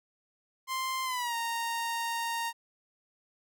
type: tone with pitch glide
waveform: sawtooth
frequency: 1046.5 to 927 Hz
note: C6 to A#5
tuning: 0 to -10 cents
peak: -27 dBFS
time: 0.67-2.53 s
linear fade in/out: 50 ms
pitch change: -210 cents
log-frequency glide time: 1.04-1.35 s
effects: none